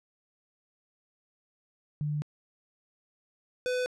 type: tone pair in turn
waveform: sine / square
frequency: 148.9 / 500.8 Hz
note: D3 / B4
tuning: +24 / +24 cents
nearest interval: octave + major sixth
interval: 2100 cents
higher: second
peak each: -28 dBFS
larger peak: neither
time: 2.01-2.22 / 3.66-3.86 s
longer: first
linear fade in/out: 0 ms
effects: low-pass 7000 Hz 12 dB/octave